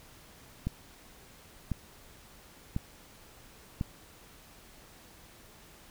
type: click train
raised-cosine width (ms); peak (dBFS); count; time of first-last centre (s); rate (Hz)
5; -18; 4; 0.67-3.811; 0.955
effects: pink hiss -55 dBFS RMS until 5.9 s